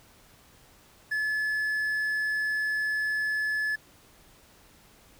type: tone with quantisation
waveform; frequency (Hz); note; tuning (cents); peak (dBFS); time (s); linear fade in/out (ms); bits
triangle; 1720; A6; -40; -24; 1.11-3.76; 10; 9
effects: pink hiss -57 dBFS RMS until 5.19 s